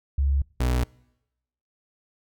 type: tone pair in turn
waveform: sine / 35% pulse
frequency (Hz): 69.3 / 61.76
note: C#2 / B1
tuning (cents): 0 / +1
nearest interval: major second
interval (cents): 199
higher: first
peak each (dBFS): -19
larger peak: neither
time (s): 0.18-0.42 / 0.6-0.84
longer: neither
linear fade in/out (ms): 5
effects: noise-tail reverb RT60 0.9 s tail -25 dB re dry